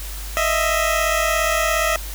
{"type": "tone pair together", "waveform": "15% pulse", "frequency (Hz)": [625, 662.2], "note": ["D#5", "E5"], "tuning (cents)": [8, 8], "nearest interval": "minor second", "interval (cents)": 100, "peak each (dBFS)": -14, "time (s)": [0.37, 1.96], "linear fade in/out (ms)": 0, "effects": ["added 50 Hz sine -29 dBFS peak until 2.14 s", "white hiss -35 dBFS RMS until 2.14 s"]}